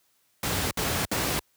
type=noise bursts; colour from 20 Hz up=pink; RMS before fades=-27 dBFS; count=3; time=0.43-1.394 s; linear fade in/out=2 ms; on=280 ms; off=62 ms; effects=white hiss -68 dBFS RMS until 1.56 s + high-pass 60 Hz 12 dB/octave